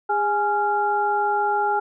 sine tone cluster, 407.5 / 834 / 1387 Hz, G#4 / G#5 / F6, -33 / +7 / -12 cents, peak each -26 / -20 / -26 dBFS, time 0.09-1.8 s, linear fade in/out 10 ms, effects none

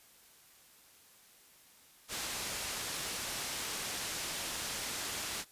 white low-pass noise, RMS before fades -39 dBFS, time 2.08-5.45 s, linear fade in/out 50 ms, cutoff 8300 Hz, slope 12 dB/octave, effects white hiss -61 dBFS RMS until 5.51 s + resampled to 32000 Hz

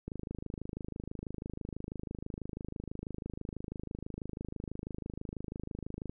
click train, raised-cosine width 3 ms, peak -26 dBFS, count 158, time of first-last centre 0.08-6.095 s, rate 26.1 Hz, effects none

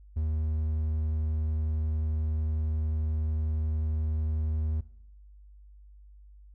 triangle tone, 77.78 Hz, D#2, in tune, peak -24 dBFS, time 0.16-4.81 s, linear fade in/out 10 ms, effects noise-tail reverb RT60 0.8 s tail -20 dB re dry + added 50 Hz sine -49 dBFS peak until 6.54 s

